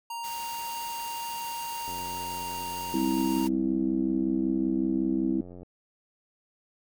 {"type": "tone", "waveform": "square", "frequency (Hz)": 932.3, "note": "A#5", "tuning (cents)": 0, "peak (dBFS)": -34, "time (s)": [0.1, 3.47], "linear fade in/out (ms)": 5}
{"type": "noise", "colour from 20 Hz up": "white", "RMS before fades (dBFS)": -42, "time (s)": [0.23, 3.49], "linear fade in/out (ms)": 20}
{"type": "click train", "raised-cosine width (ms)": 2, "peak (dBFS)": -32, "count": 336, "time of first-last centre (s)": [1.88, 5.631], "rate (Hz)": 89.3}
{"type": "chord", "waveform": "sine", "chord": "C major", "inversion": "second", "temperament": "just", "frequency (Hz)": [196.22, 261.6, 327], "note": ["G3", "C4", "E4"], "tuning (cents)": [2, 0, -14], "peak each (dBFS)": [-31, -28, -27], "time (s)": [2.94, 5.41], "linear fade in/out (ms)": 2}
{"effects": []}